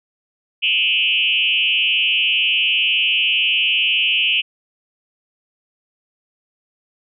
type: tone with frequency modulation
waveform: sine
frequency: 2781 Hz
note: F7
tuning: 8 cents flat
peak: -14 dBFS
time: 0.62-4.42 s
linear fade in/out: 20 ms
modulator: 195 Hz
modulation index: 1.6
effects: none